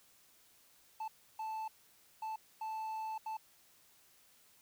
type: tone bursts at uneven times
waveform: triangle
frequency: 878 Hz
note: A5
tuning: 4 cents flat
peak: -36 dBFS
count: 5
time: 1-1.08 / 1.39-1.68 / 2.22-2.36 / 2.61-3.18 / 3.26-3.37 s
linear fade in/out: 5 ms
effects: white hiss -66 dBFS RMS until 4.61 s